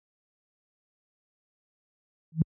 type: tone with exponential growth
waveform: sine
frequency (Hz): 160.1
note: D#3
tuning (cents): +50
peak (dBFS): -14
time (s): 2.32-2.42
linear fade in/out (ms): 2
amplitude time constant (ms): 20
effects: high-pass 60 Hz 12 dB/octave